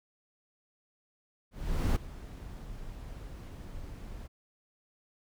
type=noise with ADSR envelope; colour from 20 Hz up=brown; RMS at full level=-26 dBFS; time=1.51-4.28 s; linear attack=450 ms; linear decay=8 ms; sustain=-17 dB; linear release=22 ms; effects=none